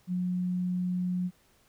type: tone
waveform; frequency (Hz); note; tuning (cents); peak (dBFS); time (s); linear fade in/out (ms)
sine; 180.5; F#3; -43; -27; 0.07-1.31; 50
effects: pink hiss -65 dBFS RMS until 1.68 s